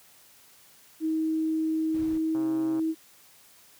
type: tone with pitch glide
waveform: sine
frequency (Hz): 317.5 to 320.4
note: D#4 to E4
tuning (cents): +35 to -49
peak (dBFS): -24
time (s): 1-2.95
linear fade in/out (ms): 50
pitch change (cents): +16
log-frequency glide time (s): 1.78-2.71
type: noise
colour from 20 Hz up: brown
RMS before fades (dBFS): -39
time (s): 1.94-2.18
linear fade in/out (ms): 5
type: click train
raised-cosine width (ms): 1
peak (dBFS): -29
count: 61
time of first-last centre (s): 2.35-2.794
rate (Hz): 135
effects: white hiss -56 dBFS RMS until 3.79 s + high-pass 60 Hz 12 dB/octave